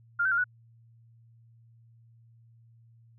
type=tone with pitch steps; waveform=sine; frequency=1402 / 1533 / 1397 / 1475 Hz; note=F6 / G6 / F6 / F#6; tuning=+6 / -39 / 0 / -6 cents; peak=-23 dBFS; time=0.19-0.442 s; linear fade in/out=10 ms; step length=63 ms; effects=added 115 Hz sine -55 dBFS peak until 3.18 s